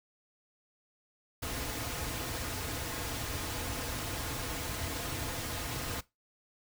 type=noise with comb filter; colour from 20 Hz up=pink; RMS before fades=-37 dBFS; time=1.42-6.01 s; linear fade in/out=10 ms; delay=5.2 ms; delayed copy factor=-0.55; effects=noise-tail reverb RT60 0.2 s tail -19 dB re dry